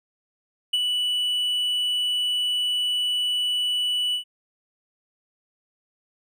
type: tone with ADSR envelope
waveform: triangle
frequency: 2960 Hz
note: F#7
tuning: in tune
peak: -16 dBFS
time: 0.73-4.24 s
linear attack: 8 ms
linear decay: 35 ms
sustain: -4 dB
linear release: 100 ms
effects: none